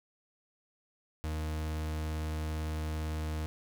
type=tone; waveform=40% pulse; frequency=77.78 Hz; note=D#2; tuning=in tune; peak=-32 dBFS; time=1.24-3.46 s; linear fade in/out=0 ms; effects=none

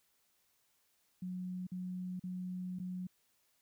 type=tone with dropouts; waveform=sine; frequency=182.4 Hz; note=F#3; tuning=24 cents flat; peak=-38 dBFS; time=1.22-3.07 s; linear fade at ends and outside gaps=5 ms; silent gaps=1.669-1.717 / 2.196-2.237 / 2.789-2.798 s; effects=white hiss -75 dBFS RMS until 3.61 s

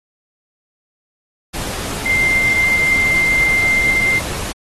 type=tone in noise; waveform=sine; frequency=2093 Hz; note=C7; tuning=in tune; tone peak=-12 dBFS; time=2.05-4.2 s; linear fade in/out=20 ms; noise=pink; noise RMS=-25 dBFS; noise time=1.53-4.53 s; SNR=+10 dB; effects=AAC 32 kbps

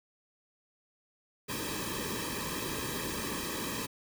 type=noise with comb filter; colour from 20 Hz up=pink; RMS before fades=-36 dBFS; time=1.48-3.87 s; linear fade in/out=20 ms; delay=1.4 ms; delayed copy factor=-0.95; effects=none

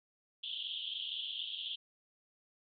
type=band-pass noise; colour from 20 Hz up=white; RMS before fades=-41 dBFS; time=0.43-1.76 s; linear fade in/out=10 ms; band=3000 to 3500 Hz; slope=96 dB/octave; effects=none

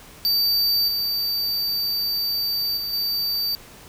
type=tone with level steps; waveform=square; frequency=4631 Hz; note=D8; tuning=25 cents flat; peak=-18 / -22 / -26 / -22 dBFS; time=0.25-3.55 s; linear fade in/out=0 ms; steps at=0.88 / 2.77 / 2.93 s; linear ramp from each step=2 ms; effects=pink hiss -45 dBFS RMS until 3.88 s

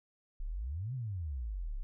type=exponential two-way sweep; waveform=sine; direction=up then down; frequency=30.26 to 134.8 to 30.26 Hz; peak=-35 dBFS; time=0.4-1.83 s; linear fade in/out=0 ms; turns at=0.94 s; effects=none

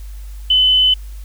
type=tone; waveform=sine; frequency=3023 Hz; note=F#7; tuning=36 cents sharp; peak=-9 dBFS; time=0.5-0.94 s; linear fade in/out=5 ms; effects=added 50 Hz sine -28 dBFS peak until 1.24 s + white hiss -48 dBFS RMS until 1.24 s

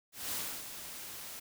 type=noise with ADSR envelope; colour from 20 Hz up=white; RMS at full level=-36 dBFS; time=0.12-1.4 s; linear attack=200 ms; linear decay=310 ms; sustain=-9 dB; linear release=10 ms; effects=none

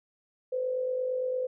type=tone with amplitude modulation; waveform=sine; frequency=509 Hz; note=C5; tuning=48 cents flat; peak=-25 dBFS; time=0.52-1.47 s; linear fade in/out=10 ms; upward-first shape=sine; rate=48.8 Hz; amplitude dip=50%; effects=none

